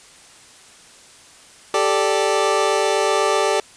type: chord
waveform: 25% pulse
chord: G suspended second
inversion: none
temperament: equal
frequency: 392 / 440 / 587.3 Hz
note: G4 / A4 / D5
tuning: 0 / 0 / 0 cents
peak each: -17 dBFS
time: 1.74-3.6 s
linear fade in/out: 2 ms
effects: white hiss -46 dBFS RMS until 3.76 s + resampled to 22050 Hz